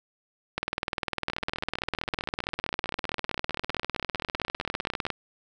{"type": "two click trains", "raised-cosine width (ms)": 0.3, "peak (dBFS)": [-11, -17], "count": [91, 59], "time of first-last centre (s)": [[0.58, 5.103], [1.3, 5.066]], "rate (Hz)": [19.9, 15.4], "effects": []}